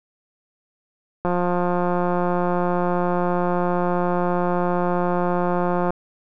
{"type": "click train", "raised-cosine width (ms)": 1, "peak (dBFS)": -9, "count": 825, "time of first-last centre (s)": [1.25, 5.905], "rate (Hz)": 177, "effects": []}